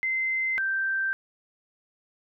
sine tone pair in turn, 2070 / 1565.6 Hz, C7 / G6, -19 / -3 cents, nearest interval perfect fourth, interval 484 cents, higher first, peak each -24 dBFS, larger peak neither, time 0.03-0.58 / 0.58-1.13 s, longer neither, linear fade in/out 0 ms, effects none

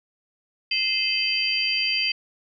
sine tone cluster, 2079 / 2597 / 3072 / 4728 Hz, C7 / E7 / G7 / D8, -12 / -26 / -36 / +11 cents, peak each -33 / -25 / -27 / -25 dBFS, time 0.71-2.12 s, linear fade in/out 5 ms, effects none

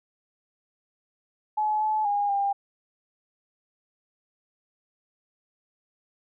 sine tone with pitch steps, 853 / 861 / 816 / 799 Hz, G#5 / A5 / G#5 / G5, +46 / -38 / -31 / +33 cents, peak -22 dBFS, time 1.57-2.53 s, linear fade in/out 10 ms, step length 240 ms, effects none

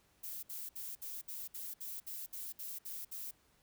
violet noise bursts, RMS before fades -44 dBFS, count 12, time 0.23-3.312 s, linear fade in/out 10 ms, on 200 ms, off 62 ms, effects pink hiss -71 dBFS RMS until 3.62 s

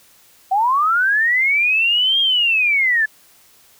sine linear two-way sweep, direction up then down, 740 to 3251 to 1699 Hz, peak -13 dBFS, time 0.51-3.06 s, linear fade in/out 10 ms, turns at 2.2 s, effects white hiss -51 dBFS RMS until 3.79 s

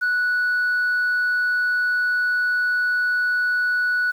sine tone, 1475 Hz, F#6, 6 cents flat, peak -16 dBFS, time 0.01-4.12 s, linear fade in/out 20 ms, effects tanh soft clip ceiling -16 dBFS + 8-bit

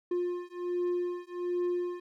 triangle beating tone pair, 353.4 / 354.7 Hz, F4 / F4, +21 / +27 cents, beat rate 1.3 Hz, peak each -31 / -31 dBFS, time 0.11-2 s, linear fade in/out 5 ms, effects none

